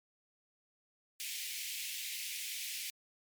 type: high-pass noise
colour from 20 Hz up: pink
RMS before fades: -41 dBFS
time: 1.2-2.9 s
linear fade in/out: 0 ms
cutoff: 2100 Hz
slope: 48 dB/octave
effects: MP3 96 kbps